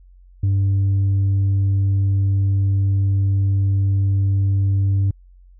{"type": "tone with tanh clipping", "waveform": "sine", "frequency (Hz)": 98, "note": "G2", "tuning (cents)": 0, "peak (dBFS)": -15, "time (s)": [0.43, 5.11], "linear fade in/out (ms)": 5, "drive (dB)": 2, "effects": ["added 45 Hz sine -44 dBFS peak until 5.59 s"]}